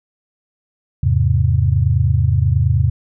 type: chord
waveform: sine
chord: E augmented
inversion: none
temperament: equal with one note detuned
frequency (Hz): 82.41 / 103.83 / 132.49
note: E2 / G#2 / B#2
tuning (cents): 0 / 0 / +22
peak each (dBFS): -16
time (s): 1.03-2.9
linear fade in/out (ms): 5
effects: none